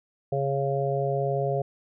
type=harmonic tone; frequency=138.1 Hz; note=C#3; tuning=6 cents flat; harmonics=1 / 3 / 4 / 5; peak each=-28 / -29 / -29 / -30 dBFS; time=0.32-1.62 s; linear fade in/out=5 ms; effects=none